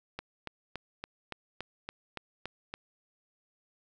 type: click train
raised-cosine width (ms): 0.3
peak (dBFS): -21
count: 10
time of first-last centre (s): 0.19-2.74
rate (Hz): 3.53
effects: none